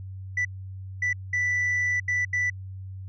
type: tone bursts at uneven times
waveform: sine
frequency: 1975.5 Hz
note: B6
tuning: in tune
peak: -20 dBFS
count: 5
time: 0.37-0.45 / 1.02-1.13 / 1.33-2 / 2.08-2.25 / 2.33-2.5 s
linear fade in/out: 5 ms
effects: tanh soft clip ceiling -21 dBFS + added 95 Hz sine -35 dBFS peak until 3.08 s